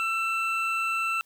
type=tone pair together; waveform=triangle; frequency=1336.5 / 2673 Hz; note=E6 / E7; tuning=+23 / +23 cents; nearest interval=octave; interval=1200 cents; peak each=-26 dBFS; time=0-1.21 s; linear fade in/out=0 ms; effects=white hiss -66 dBFS RMS until 1.25 s